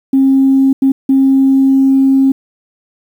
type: tone bursts at uneven times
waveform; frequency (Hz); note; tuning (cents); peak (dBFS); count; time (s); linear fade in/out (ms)
sine; 268.9; C4; +47; -5; 3; 0.13-0.73 / 0.82-0.92 / 1.09-2.32; 5
effects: tanh soft clip ceiling -1 dBFS + 7-bit